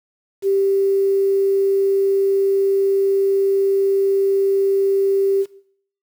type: tone with quantisation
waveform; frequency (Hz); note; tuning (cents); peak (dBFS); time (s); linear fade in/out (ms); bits
sine; 392; G4; 0; -14; 0.42-5.46; 50; 7
effects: noise-tail reverb RT60 0.6 s tail -17 dB re dry